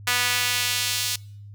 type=tone with high-pass filter sweep; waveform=sawtooth; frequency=245.6 Hz; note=B3; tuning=9 cents flat; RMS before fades=-24 dBFS; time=0.07-1.16 s; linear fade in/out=5 ms; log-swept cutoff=1700 to 4100 Hz; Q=1; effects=noise-tail reverb RT60 0.6 s tail -24 dB re dry + added 102 Hz sine -39 dBFS peak until 1.54 s